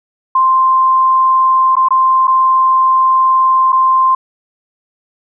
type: tone with dropouts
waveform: sine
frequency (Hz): 1046.5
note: C6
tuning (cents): 0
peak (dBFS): -7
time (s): 0.35-4.15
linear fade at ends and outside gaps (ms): 5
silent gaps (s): 1.755-1.766 / 1.886-1.906 / 2.272-2.278 / 3.722-3.727
effects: none